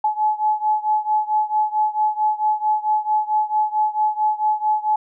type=beating tone pair; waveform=sine; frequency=853 / 857.5 Hz; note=G#5 / A5; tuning=+46 / -45 cents; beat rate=4.5 Hz; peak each=-19 / -21 dBFS; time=0.04-4.96 s; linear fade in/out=5 ms; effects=none